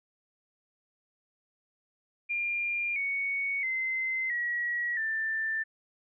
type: tone with pitch steps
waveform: sine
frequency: 2400 / 2226 / 2065 / 1915.9 / 1777.3 Hz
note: D7 / C#7 / C7 / A#6 / A6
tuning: +37 / +7 / -23 / +47 / +17 cents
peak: -28 dBFS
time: 2.29-5.64 s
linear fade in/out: 20 ms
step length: 670 ms
effects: none